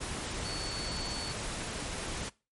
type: tone in noise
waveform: sine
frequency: 4450 Hz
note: C#8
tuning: 6 cents sharp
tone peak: -38 dBFS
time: 0.44-1.33 s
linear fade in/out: 20 ms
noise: pink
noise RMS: -37 dBFS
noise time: 0-2.3 s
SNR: -4 dB
effects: noise-tail reverb RT60 0.3 s tail -22 dB re dry + MP3 48 kbps